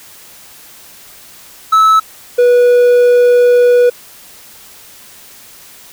triangle tone pair in turn, 1303 / 488.1 Hz, E6 / B4, -20 / -20 cents, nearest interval octave + perfect fourth, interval 1700 cents, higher first, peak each -3 dBFS, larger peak neither, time 1.72-2 / 2.38-3.9 s, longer second, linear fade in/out 10 ms, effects white hiss -38 dBFS RMS until 5.92 s

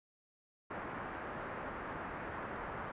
white low-pass noise, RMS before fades -43 dBFS, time 0.7-2.92 s, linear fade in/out 10 ms, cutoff 1600 Hz, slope 24 dB/octave, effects resampled to 8000 Hz

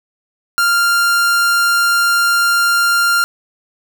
45% pulse tone, 1394 Hz, F6, 4 cents flat, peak -11 dBFS, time 0.58-3.24 s, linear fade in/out 0 ms, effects none

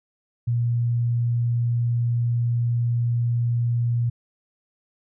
sine tone, 118.9 Hz, A#2, 35 cents sharp, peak -19 dBFS, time 0.47-4.1 s, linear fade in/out 10 ms, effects none

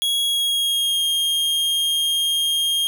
45% pulse tone with pitch glide, 3322 to 3229 Hz, G#7 to G#7, 0 to -49 cents, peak -18 dBFS, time 0.02-2.87 s, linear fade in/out 0 ms, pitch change -49 cents, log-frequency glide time 0.25-1.05 s, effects none

